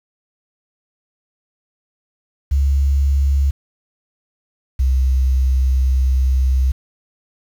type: tone pair in turn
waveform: sine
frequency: 69.3 / 64.92 Hz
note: C#2 / C2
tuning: 0 / -13 cents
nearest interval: minor second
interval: 113 cents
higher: first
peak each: -12 dBFS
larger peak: neither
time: 2.51-3.51 / 4.79-6.72 s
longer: second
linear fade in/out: 10 ms
effects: 7-bit